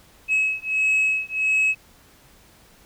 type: beating tone pair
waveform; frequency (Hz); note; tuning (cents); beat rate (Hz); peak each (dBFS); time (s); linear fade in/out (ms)
sine; 2569 / 2570.5; E7 / E7; -45 / -44; 1.5; -20; 0.28-1.75; 50
effects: tanh soft clip ceiling -15 dBFS + pink hiss -53 dBFS RMS until 2.85 s